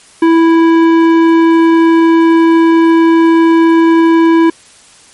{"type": "tone with tanh clipping", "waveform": "sine", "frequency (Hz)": 329.6, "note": "E4", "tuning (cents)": 0, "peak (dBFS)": -6, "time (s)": [0.22, 4.5], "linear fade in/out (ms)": 5, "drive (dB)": 14, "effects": ["white hiss -41 dBFS RMS until 5.13 s", "MP3 48 kbps"]}